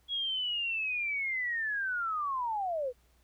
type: linear sweep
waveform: sine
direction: down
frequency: 3340 to 473.4 Hz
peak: -30 dBFS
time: 0.08-2.93 s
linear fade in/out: 50 ms
effects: added 60 Hz sine -65 dBFS peak until 3.23 s + pink hiss -70 dBFS RMS until 3.23 s